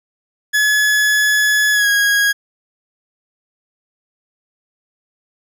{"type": "tone with pitch glide", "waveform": "40% pulse", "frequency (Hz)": [1702, 1645.9], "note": ["G#6", "G#6"], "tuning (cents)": [42, -16], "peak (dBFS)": -11, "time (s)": [0.53, 2.33], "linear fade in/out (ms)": 20, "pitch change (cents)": -58, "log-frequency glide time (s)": [1.72, 1.88], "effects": []}